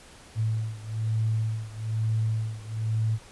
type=beating tone pair; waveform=sine; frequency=110 / 111.1 Hz; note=A2 / A2; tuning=0 / +17 cents; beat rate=1.1 Hz; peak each=-27 / -29 dBFS; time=0.35-3.19 s; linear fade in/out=50 ms; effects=pink hiss -50 dBFS RMS until 3.31 s + resampled to 24000 Hz